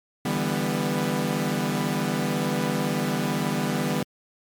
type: chord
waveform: sawtooth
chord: E minor seventh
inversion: third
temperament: equal with one note detuned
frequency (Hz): 146.83 / 164.81 / 198.73 / 246.9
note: D3 / E3 / G3 / B3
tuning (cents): 0 / 0 / +24 / 0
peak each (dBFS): -26 / -26 / -24 / -24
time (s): 0.25-4.03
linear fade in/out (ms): 5
effects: MP3 96 kbps